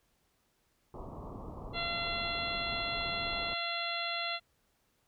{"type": "low-pass noise", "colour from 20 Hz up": "pink", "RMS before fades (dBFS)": -44, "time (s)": [0.94, 3.54], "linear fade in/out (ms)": 2, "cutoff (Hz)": 1200, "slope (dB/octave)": 96}
{"type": "harmonic tone", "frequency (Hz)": 684, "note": "F5", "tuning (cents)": -36, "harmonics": [1, 2, 3, 4, 5, 6], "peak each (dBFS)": [-40, -40, -40, -40, -40, -40], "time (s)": [1.73, 4.4], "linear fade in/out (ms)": 50}
{"effects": ["pink hiss -74 dBFS RMS until 5.07 s"]}